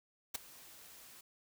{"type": "noise with ADSR envelope", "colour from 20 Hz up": "white", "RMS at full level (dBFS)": -35, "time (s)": [0.34, 1.21], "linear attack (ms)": 12, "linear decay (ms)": 11, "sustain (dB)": -21, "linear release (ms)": 4, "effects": []}